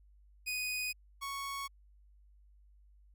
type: tone pair in turn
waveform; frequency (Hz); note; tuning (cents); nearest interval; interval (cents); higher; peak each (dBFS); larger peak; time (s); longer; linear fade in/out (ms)
sawtooth; 2489 / 1108.7; D#7 / C#6; 0 / 0; octave + major second; 1400; first; -31 / -34; first; 0.46-0.93 / 1.21-1.68; neither; 20
effects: added 50 Hz sine -59 dBFS peak until 3.14 s